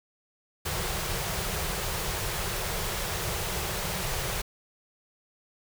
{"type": "band-stop noise", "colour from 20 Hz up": "pink", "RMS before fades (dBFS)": -31, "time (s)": [0.65, 4.42], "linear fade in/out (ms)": 10, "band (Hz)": [200, 340], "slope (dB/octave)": 96, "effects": []}